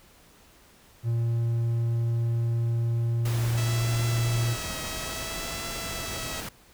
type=tone with pitch glide; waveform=triangle; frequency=116.54 to 117.28 Hz; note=A#2 to A#2; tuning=0 to +11 cents; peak=-21 dBFS; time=1.03-4.57 s; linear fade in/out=50 ms; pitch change=+11 cents; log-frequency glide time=2.68-4.42 s
type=noise; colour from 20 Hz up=pink; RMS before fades=-36 dBFS; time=3.25-6.49 s; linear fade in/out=5 ms
type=tone with vibrato; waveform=5% pulse; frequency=655 Hz; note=E5; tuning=11 cents flat; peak=-23 dBFS; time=3.57-6.41 s; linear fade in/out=10 ms; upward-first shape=triangle; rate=0.59 Hz; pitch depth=45 cents each way
effects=pink hiss -56 dBFS RMS until 6.73 s